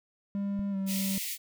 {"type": "tone with pitch glide", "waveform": "triangle", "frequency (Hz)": [199.9, 193.43], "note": ["G3", "G3"], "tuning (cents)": [34, -23], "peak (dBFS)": -27, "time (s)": [0.35, 1.18], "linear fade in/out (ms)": 0, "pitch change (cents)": -57, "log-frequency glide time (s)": [0.71, 0.76]}
{"type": "click", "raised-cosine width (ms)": 5, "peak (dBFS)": -28, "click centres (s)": 0.593}
{"type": "high-pass noise", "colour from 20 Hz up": "white", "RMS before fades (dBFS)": -35, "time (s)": [0.86, 1.38], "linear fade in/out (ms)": 50, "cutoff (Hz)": 1900, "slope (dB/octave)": 96}
{"effects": []}